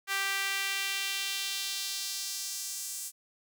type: tone with high-pass filter sweep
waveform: sawtooth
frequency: 392 Hz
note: G4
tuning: in tune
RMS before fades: -34 dBFS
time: 0.07-3.12 s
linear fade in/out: 50 ms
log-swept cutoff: 1600 to 7900 Hz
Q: 1.5
effects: none